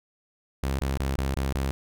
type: tone bursts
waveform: sawtooth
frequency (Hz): 67.5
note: C#2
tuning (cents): -45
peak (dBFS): -21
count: 6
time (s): 0.63-1.71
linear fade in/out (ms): 0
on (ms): 160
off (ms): 24
effects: none